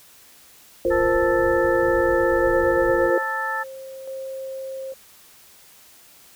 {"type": "low-pass noise", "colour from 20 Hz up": "pink", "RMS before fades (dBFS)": -35, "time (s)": [0.85, 3.1], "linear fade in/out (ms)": 0, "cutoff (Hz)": 120, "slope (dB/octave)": 12}
{"type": "chord", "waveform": "sine", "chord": "F suspended fourth", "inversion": "none", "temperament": "equal", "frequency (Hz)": [349.2, 466.2, 523.3], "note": ["F4", "Bb4", "C5"], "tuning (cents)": [0, 0, 0], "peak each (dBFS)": [-22, -24, -20], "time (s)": [0.85, 3.18], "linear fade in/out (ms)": 2}
{"type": "harmonic tone", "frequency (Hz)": 440, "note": "A4", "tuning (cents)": 0, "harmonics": [2, 3, 4], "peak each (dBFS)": [-28, -29, -26], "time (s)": [0.9, 3.64], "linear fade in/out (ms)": 20}
{"type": "tone with tremolo", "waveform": "sine", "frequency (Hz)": 532, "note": "C5", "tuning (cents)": 29, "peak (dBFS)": -29, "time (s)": [2.38, 4.94], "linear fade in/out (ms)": 5, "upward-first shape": "square", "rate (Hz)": 0.59, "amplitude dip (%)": 45}
{"effects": ["white hiss -50 dBFS RMS until 6.35 s"]}